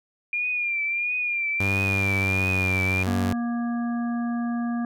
sine tone with vibrato, 2402 Hz, D7, 38 cents sharp, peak -23 dBFS, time 0.33-3.03 s, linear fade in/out 2 ms, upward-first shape triangle, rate 1.5 Hz, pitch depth 68 cents each way
sawtooth tone with pitch glide, 97.9 to 93.7 Hz, G2 to F#2, -2 to +22 cents, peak -20 dBFS, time 1.6-3.33 s, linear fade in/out 5 ms, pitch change -76 cents, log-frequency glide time 2.1-2.53 s
harmonic tone, 236.8 Hz, A#3, 27 cents sharp, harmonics 1 / 3 / 5 / 7, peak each -24 / -36 / -40 / -41 dBFS, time 3.07-4.85 s, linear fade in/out 2 ms
effects none

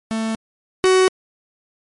45% pulse tone pair in turn, 222.4 / 374 Hz, A3 / F#4, +19 / +19 cents, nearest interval major sixth, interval 900 cents, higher second, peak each -20 / -11 dBFS, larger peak second, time 0.11-0.35 / 0.84-1.08 s, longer neither, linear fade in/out 0 ms, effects MP3 48 kbps

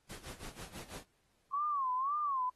pink noise with tremolo, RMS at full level -46 dBFS, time 0.09-1.04 s, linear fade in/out 10 ms, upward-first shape sine, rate 6.1 Hz, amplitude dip 80%
sine tone with vibrato, 1100 Hz, C#6, 14 cents flat, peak -31 dBFS, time 1.53-2.5 s, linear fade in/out 10 ms, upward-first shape sine, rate 1.9 Hz, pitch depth 160 cents each way
effects pink hiss -75 dBFS RMS until 2.55 s + AAC 32 kbps

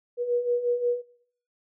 sine beating tone pair, 480 / 485.6 Hz, B4 / B4, -49 / -29 cents, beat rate 5.6 Hz, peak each -30 / -24 dBFS, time 0.17-1.02 s, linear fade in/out 50 ms, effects noise-tail reverb RT60 0.6 s tail -20 dB re dry

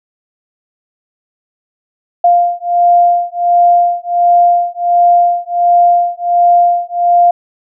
sine beating tone pair, 698.5 / 699.9 Hz, F5 / F5, 0 / +4 cents, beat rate 1.4 Hz, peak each -10 dBFS, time 2.24-7.31 s, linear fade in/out 5 ms, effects none

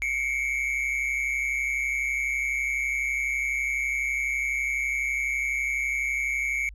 triangle tone pair together, 2168 / 2300 Hz, C#7 / D7, -39 / -37 cents, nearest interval minor second, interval 102 cents, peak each -26 dBFS, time 0.02-6.69 s, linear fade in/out 0 ms, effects added 50 Hz sine -41 dBFS peak until 6.74 s + resampled to 32000 Hz

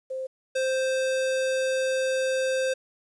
sine / square tone pair in turn, 523.3 / 523.3 Hz, C5 / C5, 0 / 0 cents, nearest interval unison, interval 0 cents, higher neither, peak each -29 / -24 dBFS, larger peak second, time 0.1-0.27 / 0.55-2.74 s, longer second, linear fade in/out 10 ms, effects resampled to 22050 Hz + 10-bit

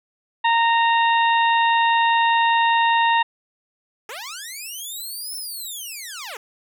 harmonic tone, 925 Hz, A#5, 14 cents flat, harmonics 1 / 2 / 3 / 4, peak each -16 / -22 / -26 / -28 dBFS, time 0.44-3.23 s, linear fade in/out 10 ms
10% pulse linear two-way sweep, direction up then down, 392 to 5360 to 392 Hz, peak -23 dBFS, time 4.09-6.37 s, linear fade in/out 2 ms, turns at 5.36 s
effects none

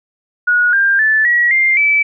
sine tone with pitch steps, 1454 / 1594.8 / 1749.2 / 1918.6 / 2104 / 2308 Hz, F#6 / G6 / A6 / A#6 / C7 / D7, -31 / +29 / -11 / +49 / +9 / -31 cents, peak -9 dBFS, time 0.47-2.03 s, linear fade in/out 10 ms, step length 260 ms, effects none

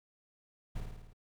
brown noise with echo, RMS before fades -37 dBFS, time 0.75-0.81 s, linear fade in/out 10 ms, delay 54 ms, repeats 6, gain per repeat -3 dB, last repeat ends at 1.134 s, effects none

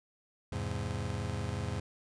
35% pulse chord, E augmented, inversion none, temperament just, 82.41 / 103.01 / 128.76 Hz, E2 / G#2 / B#2, 0 / -14 / -27 cents, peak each -37 / -35 / -38 dBFS, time 0.52-1.8 s, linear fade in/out 5 ms, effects resampled to 22050 Hz

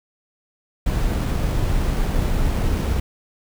brown noise with sample-and-hold, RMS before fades -20 dBFS, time 0.86-3 s, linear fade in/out 5 ms, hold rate 11025 Hz, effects none

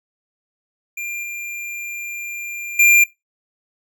square tone with level steps, 2390 Hz, D7, 30 cents sharp, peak -26 / -28 / -10 dBFS, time 0.97-3.04 s, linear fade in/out 5 ms, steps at 1.23 / 2.79 s, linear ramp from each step 5 ms, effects noise-tail reverb RT60 0.2 s tail -21 dB re dry

